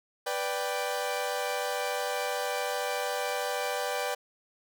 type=chord; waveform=sawtooth; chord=G major; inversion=first; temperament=equal; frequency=493.9 / 587.3 / 784 Hz; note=B4 / D5 / G5; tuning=0 / 0 / 0 cents; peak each=-30 dBFS; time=0.26-4.15 s; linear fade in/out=10 ms; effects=none